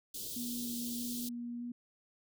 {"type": "band-stop noise", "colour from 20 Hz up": "white", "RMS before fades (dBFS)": -42, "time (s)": [0.14, 1.29], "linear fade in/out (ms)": 5, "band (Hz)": [500, 3200], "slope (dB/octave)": 48}
{"type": "tone with vibrato", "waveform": "sine", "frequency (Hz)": 240, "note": "B3", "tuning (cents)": -49, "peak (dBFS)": -38, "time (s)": [0.36, 1.72], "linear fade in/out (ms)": 5, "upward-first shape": "square", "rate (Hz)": 1.6, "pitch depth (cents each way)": 8}
{"effects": []}